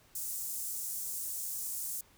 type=high-pass noise; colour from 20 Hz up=pink; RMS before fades=-38 dBFS; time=0.15-2.01 s; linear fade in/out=5 ms; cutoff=7400 Hz; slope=24 dB/octave; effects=pink hiss -63 dBFS RMS until 2.17 s